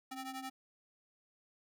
sawtooth ring-modulated tone, 523.3 Hz, C5, in tune, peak -35 dBFS, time 0.11-0.5 s, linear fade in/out 10 ms, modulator 256 Hz, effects none

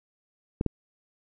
clicks, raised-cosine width 3 ms, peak -12 dBFS, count 2, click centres 0.611 / 0.663 s, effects none

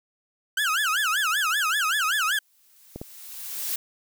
30% pulse tone with vibrato, 1471 Hz, F#6, 11 cents flat, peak -19 dBFS, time 0.57-2.39 s, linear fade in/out 5 ms, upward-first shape sine, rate 5.2 Hz, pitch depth 290 cents each way
blue noise with exponential growth, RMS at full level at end -27 dBFS, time 2.38-3.76 s, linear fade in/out 5 ms, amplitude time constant 300 ms
clicks, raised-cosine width 2 ms, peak -21 dBFS, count 2, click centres 2.96 / 3.015 s
effects none

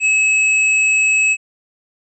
sine tone with tanh clipping, 2580 Hz, E7, 38 cents flat, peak -13 dBFS, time 0-1.37 s, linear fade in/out 50 ms, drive 15 dB, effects resampled to 24000 Hz

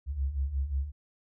sine beating tone pair, 64.8 / 70.4 Hz, C2 / C#2, -16 / +27 cents, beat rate 5.6 Hz, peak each -34 / -29 dBFS, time 0.06-0.92 s, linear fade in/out 50 ms, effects none

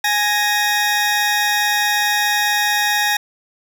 20% pulse tone pair together, 831.5 / 1864.7 Hz, G#5 / A#6, +2 / 0 cents, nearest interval octave + major second, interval 1398 cents, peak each -13 dBFS, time 0.04-3.17 s, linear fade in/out 5 ms, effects none

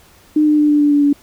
sine tone with pitch steps, 303.9 / 300.9 / 298 / 295.1 / 292.2 / 289.3 / 286.5 Hz, D#4 / D4 / D4 / D4 / D4 / D4 / D4, -41 / +42 / +25 / +8 / -9 / -26 / -43 cents, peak -9 dBFS, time 0.36-1.13 s, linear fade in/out 5 ms, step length 110 ms, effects pink hiss -48 dBFS RMS until 1.22 s

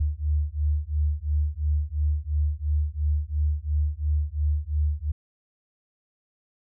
sine beating tone pair, 73.42 / 76.32 Hz, D2 / D#2, 0 / -33 cents, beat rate 2.9 Hz, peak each -25 dBFS, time 0-5.12 s, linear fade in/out 10 ms, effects none

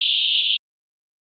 white band-pass noise, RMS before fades -20 dBFS, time 0.01-0.57 s, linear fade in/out 5 ms, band 2800 to 3700 Hz, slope 96 dB/octave, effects Opus 24 kbps

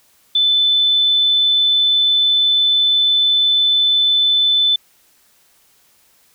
sine tone, 3514 Hz, A7, 3 cents flat, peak -11 dBFS, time 0.35-4.76 s, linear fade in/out 5 ms, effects white hiss -55 dBFS RMS until 6.34 s

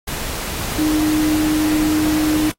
sine tone in noise, 307.4 Hz, D#4, 21 cents flat, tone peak -14 dBFS, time 0.78-2.5 s, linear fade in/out 10 ms, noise pink, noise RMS -25 dBFS, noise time 0.07-2.52 s, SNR +8 dB, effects noise-tail reverb RT60 0.1 s tail -23 dB re dry + AAC 48 kbps

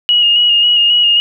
sine tone with vibrato, 2876 Hz, F#7, 50 cents flat, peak -7 dBFS, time 0.09-1.2 s, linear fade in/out 0 ms, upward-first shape square, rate 3.7 Hz, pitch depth 21 cents each way, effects none

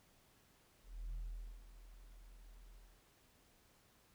sine tone with ADSR envelope, 41.2 Hz, E1, in tune, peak -38 dBFS, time 0.83-3.05 s, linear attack 300 ms, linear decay 480 ms, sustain -17 dB, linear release 320 ms, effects tanh soft clip ceiling -40 dBFS + pink hiss -70 dBFS RMS until 4.14 s

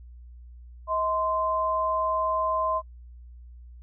sine tone pair together, 636.7 / 1038 Hz, D#5 / C6, +40 / -14 cents, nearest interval minor sixth, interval 846 cents, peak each -28 / -25 dBFS, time 0.87-2.82 s, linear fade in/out 50 ms, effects noise-tail reverb RT60 0.1 s tail -23 dB re dry + added 60 Hz sine -43 dBFS peak until 3.82 s

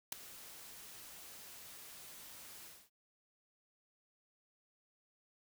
white noise with ADSR envelope, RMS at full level -34 dBFS, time 0.12-2.9 s, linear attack 5 ms, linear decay 5 ms, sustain -19 dB, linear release 250 ms, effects none

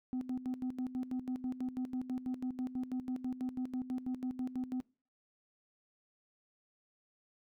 sine tone with tremolo, 254.3 Hz, C4, 49 cents flat, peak -31 dBFS, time 0.13-4.81 s, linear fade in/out 0 ms, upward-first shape square, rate 6.1 Hz, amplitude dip 80%, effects noise-tail reverb RT60 0.4 s tail -26 dB re dry + tanh soft clip ceiling -32 dBFS

